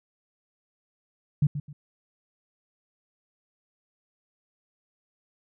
sine tone with echo, 145.8 Hz, D3, 12 cents flat, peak -17 dBFS, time 1.42-1.47 s, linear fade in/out 5 ms, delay 130 ms, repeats 2, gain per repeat -11 dB, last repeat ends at 1.73 s, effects none

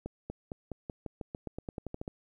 accelerating click train, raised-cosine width 2 ms, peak -24 dBFS, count 16, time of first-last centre 0.06-2.079 s, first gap 240 ms, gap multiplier 0.91, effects 11-bit

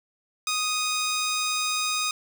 10% pulse tone, 1244.5 Hz, D#6, in tune, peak -16 dBFS, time 0.47-2.11 s, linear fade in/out 2 ms, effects none

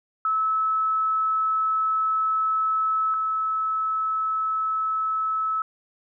sine tone pair in turn, 1300 / 1300 Hz, E6 / E6, -24 / -24 cents, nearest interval unison, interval 0 cents, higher neither, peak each -20 / -22 dBFS, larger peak first, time 0.25-3.14 / 3.14-5.62 s, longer first, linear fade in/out 2 ms, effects none

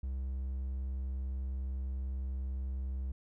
triangle tone, 65.6 Hz, C2, 5 cents sharp, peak -32 dBFS, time 0.03-3.12 s, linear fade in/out 5 ms, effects none

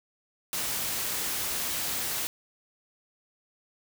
white noise, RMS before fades -31 dBFS, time 0.53-2.27 s, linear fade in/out 0 ms, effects none

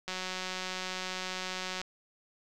click train, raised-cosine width 0.2 ms, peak -19 dBFS, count 322, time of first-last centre 0.08-1.815 s, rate 185 Hz, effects none

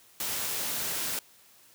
white noise, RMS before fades -32 dBFS, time 0.2-1.19 s, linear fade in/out 2 ms, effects white hiss -58 dBFS RMS until 1.74 s + high-pass 60 Hz 12 dB/octave

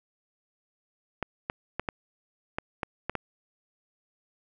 clicks, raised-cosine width 0.5 ms, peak -14 dBFS, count 8, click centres 1.227 / 1.499 / 1.796 / 1.888 / 2.585 / 2.832 / 3.096 / 3.153 s, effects none

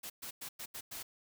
white noise bursts at uneven times, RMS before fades -44 dBFS, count 6, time 0.03-0.1 / 0.22-0.31 / 0.41-0.49 / 0.59-0.66 / 0.74-0.81 / 0.91-1.03 s, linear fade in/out 10 ms, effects none

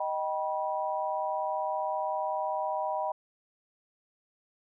sine chord, Eb augmented, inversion none, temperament just, 622.3 / 777.8 / 972.3 Hz, Eb5 / G5 / B5, 0 / -14 / -27 cents, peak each -33 dBFS, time 0-3.12 s, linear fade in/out 5 ms, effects none

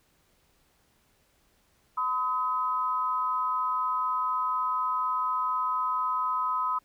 sine tone pair together, 1013 / 1268.9 Hz, B5 / D#6, +44 / +34 cents, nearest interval major third, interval 390 cents, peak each -28 dBFS, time 1.97-6.79 s, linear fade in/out 10 ms, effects pink hiss -67 dBFS RMS until 6.84 s

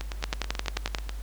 two click trains, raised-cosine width 0.2 ms, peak -16 / -9 dBFS, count 11 / 9, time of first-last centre 0.01-1.093 / 0.24-0.948 s, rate 9.23 / 11.3 Hz, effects added 50 Hz sine -33 dBFS peak until 1.22 s + pink hiss -51 dBFS RMS until 1.22 s

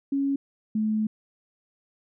sine tone pair in turn, 276.9 / 216 Hz, C#4 / A3, -2 / -32 cents, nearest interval major third, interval 430 cents, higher first, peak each -22 dBFS, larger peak neither, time 0.12-0.36 / 0.75-1.07 s, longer second, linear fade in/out 5 ms, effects none

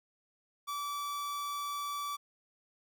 45% pulse tone, 1155 Hz, D6, 29 cents flat, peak -35 dBFS, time 0.67-2.17 s, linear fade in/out 20 ms, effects none

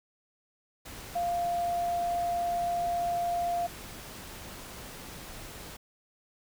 sine tone in noise, 696 Hz, F5, 6 cents flat, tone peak -27 dBFS, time 1.15-3.67 s, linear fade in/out 10 ms, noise pink, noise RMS -44 dBFS, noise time 0.85-5.77 s, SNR +14 dB, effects none

